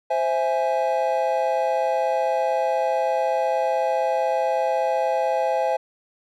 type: chord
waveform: triangle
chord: C augmented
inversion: none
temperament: equal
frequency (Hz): 523.3 / 659.3 / 830.6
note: C5 / E5 / G#5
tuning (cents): 0 / 0 / 0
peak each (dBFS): -22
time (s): 0.1-5.77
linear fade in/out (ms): 10
effects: none